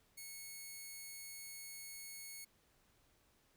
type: tone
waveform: 5% pulse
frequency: 2200 Hz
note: C#7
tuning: 14 cents flat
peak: -38 dBFS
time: 0.17-2.45 s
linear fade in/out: 10 ms
effects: pink hiss -73 dBFS RMS until 3.56 s